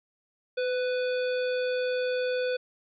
harmonic tone with a mistuned harmonic, 496.1 Hz, B4, 8 cents sharp, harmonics 1 / 3 / 5 / 7 / 9, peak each -26 / -36 / -40 / -43 / -45 dBFS, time 0.57-2.57 s, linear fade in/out 10 ms, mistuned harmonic 1, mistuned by +25 cents, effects none

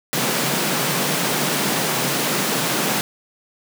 pink high-pass noise, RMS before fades -21 dBFS, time 0.13-3.01 s, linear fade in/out 0 ms, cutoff 130 Hz, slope 96 dB/octave, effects none

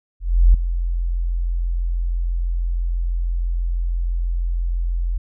sine tone with ADSR envelope, 43.06 Hz, F1, 24 cents flat, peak -6 dBFS, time 0.2-5.18 s, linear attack 340 ms, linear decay 6 ms, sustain -12 dB, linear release 8 ms, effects none

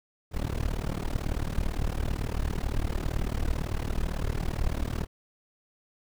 brown noise with amplitude modulation, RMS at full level -25 dBFS, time 0.31-5.07 s, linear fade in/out 50 ms, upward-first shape sine, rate 37.9 Hz, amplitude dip 95%, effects none

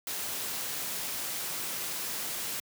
white noise, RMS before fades -35 dBFS, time 0.07-2.6 s, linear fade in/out 2 ms, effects high-pass 100 Hz 12 dB/octave

